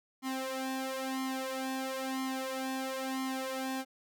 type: tone with flanger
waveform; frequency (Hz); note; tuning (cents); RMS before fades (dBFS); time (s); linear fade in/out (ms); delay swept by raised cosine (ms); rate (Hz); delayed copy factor
sawtooth; 263.4; C4; +12; -36; 0.22-3.85; 50; 0.95 to 2.65; 1; +0.85
effects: none